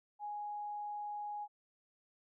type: tone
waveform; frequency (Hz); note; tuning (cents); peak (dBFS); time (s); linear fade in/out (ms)
sine; 830.6; G#5; 0; -39; 0.19-1.48; 50
effects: none